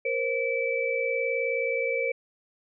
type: tone cluster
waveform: sine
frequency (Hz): 470.8 / 530 / 2311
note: A#4 / C5 / D7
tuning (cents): +17 / +22 / -28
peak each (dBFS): -29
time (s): 0.05-2.12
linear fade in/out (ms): 5
effects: none